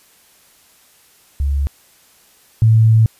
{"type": "tone pair in turn", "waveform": "sine", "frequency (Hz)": [70, 111.36], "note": ["C#2", "A2"], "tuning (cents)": [18, 21], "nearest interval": "minor sixth", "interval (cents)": 803, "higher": "second", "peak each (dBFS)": [-14, -7], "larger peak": "second", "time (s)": [[1.4, 1.67], [2.62, 3.06]], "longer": "second", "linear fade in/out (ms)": 0, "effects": ["white hiss -51 dBFS RMS until 3.19 s", "resampled to 32000 Hz"]}